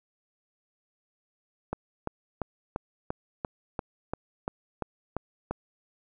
click train, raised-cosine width 1 ms, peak -16 dBFS, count 12, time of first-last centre 1.73-5.51 s, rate 2.91 Hz, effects none

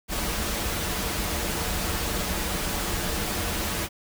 pink noise with comb filter, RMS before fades -28 dBFS, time 0.08-3.89 s, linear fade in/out 50 ms, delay 7.6 ms, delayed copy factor -0.5, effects none

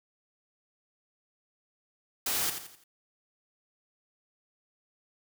white noise with echo, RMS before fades -30 dBFS, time 2.26-2.5 s, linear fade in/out 5 ms, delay 85 ms, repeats 4, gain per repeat -8 dB, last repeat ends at 2.84 s, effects none

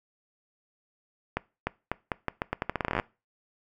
accelerating click train, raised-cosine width 0.5 ms, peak -12 dBFS, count 20, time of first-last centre 1.37-2.998 s, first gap 300 ms, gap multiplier 0.82, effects noise-tail reverb RT60 0.3 s tail -22 dB re dry

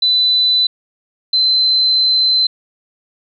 sine tone pair in turn, 4000 / 4068 Hz, B7 / C8, +21 / -50 cents, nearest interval unison, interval 29 cents, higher second, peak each -10 dBFS, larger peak neither, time 0.02-0.67 / 1.33-2.47 s, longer second, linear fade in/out 5 ms, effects none

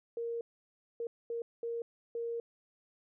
sine tone bursts at uneven times, 466.3 Hz, A#4, 1 cent sharp, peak -34 dBFS, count 5, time 0.17-0.41 / 1-1.07 / 1.3-1.42 / 1.63-1.82 / 2.15-2.4 s, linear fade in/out 2 ms, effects none

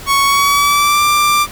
sawtooth tone with pitch glide, 1110 to 1182.8 Hz, C#6 to D6, +2 to +12 cents, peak -6 dBFS, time 0.06-1.47 s, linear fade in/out 50 ms, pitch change +110 cents, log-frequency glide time 0.24-1.03 s, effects pink hiss -32 dBFS RMS until 1.51 s

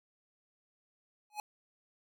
square tone with exponential growth, 841 Hz, G#5, 22 cents sharp, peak -33 dBFS, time 1.3-1.4 s, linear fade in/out 1 ms, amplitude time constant 20 ms, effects none

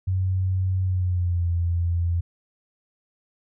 sine tone with pitch glide, 93.5 to 85.74 Hz, F#2 to F2, +19 to -31 cents, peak -20 dBFS, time 0.07-2.21 s, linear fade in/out 10 ms, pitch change -150 cents, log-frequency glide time 0.83-1.48 s, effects none

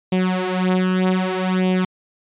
sawtooth tone with flanger, 185 Hz, F#3, in tune, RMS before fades -19 dBFS, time 0.12-1.85 s, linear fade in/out 5 ms, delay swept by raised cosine 0.33 to 6.13 ms, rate 0.64 Hz, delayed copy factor +0.8, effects resampled to 8000 Hz

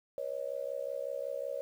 sine tone with amplitude modulation, 554.4 Hz, C#5, in tune, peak -30 dBFS, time 0.18-1.61 s, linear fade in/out 0 ms, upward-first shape sine, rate 65.4 Hz, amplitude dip 100%, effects 10-bit

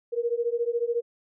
sine beating tone pair, 465.3 / 479.3 Hz, A#4 / A#4, -3 / +48 cents, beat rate 14 Hz, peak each -27 dBFS, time 0.12-1.02 s, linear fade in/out 20 ms, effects none

